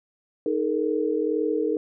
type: chord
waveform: sine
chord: D# suspended fourth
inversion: none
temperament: equal with one note detuned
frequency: 311.1 / 424.3 / 466.2 Hz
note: D#4 / G#4 / A#4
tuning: 0 / +37 / 0 cents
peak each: -26 dBFS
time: 0.46-1.77 s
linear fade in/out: 2 ms
effects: none